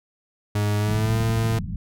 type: tone with pitch glide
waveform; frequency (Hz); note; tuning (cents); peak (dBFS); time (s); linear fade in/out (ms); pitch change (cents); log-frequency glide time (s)
40% pulse; 104 to 112.76; G#2 to A2; +3 to +43; -19; 0.55-1.59; 5; +140; 0.78-1.18
type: low-pass noise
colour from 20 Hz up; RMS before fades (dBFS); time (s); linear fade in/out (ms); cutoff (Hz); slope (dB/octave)
white; -30; 0.87-1.76; 2; 210; 48
effects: none